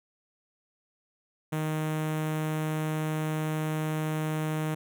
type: tone with notch filter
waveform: sawtooth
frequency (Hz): 155.56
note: D#3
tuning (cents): 0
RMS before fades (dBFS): -30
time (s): 1.52-4.75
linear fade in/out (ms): 10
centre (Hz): 4700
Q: 1.2
effects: none